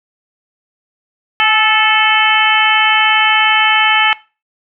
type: harmonic tone with a mistuned harmonic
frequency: 437.3 Hz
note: A4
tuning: 11 cents flat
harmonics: 2 / 3 / 4 / 5 / 6 / 7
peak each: -16 / -16 / -16 / -16 / -16 / -16 dBFS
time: 1.4-4.13 s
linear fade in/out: 0 ms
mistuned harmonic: 2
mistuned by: -32 cents
effects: noise-tail reverb RT60 0.3 s tail -19 dB re dry